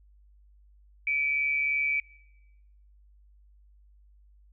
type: tone pair together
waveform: sine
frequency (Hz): 2300 / 2443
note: D7 / D#7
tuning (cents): -37 / -32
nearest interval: minor second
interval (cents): 105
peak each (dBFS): -25 / -33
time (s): 1.07-2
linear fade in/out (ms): 2
effects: noise-tail reverb RT60 1.0 s tail -23 dB re dry + added 50 Hz sine -55 dBFS peak until 4.52 s